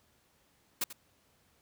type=noise with echo; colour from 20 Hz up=white; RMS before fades=-31 dBFS; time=0.81-0.84 s; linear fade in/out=5 ms; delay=89 ms; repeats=1; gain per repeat=-14 dB; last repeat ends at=0.929 s; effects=pink hiss -69 dBFS RMS until 1.61 s + high-pass 60 Hz 12 dB/octave